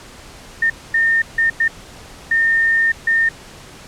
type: tone bursts at uneven times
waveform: sine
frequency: 1820 Hz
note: A#6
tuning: 42 cents flat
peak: -12 dBFS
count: 6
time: 0.62-0.7 / 0.94-1.22 / 1.38-1.5 / 1.6-1.68 / 2.31-2.92 / 3.07-3.29 s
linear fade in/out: 5 ms
effects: pink hiss -39 dBFS RMS until 3.87 s + low-pass 9000 Hz 12 dB/octave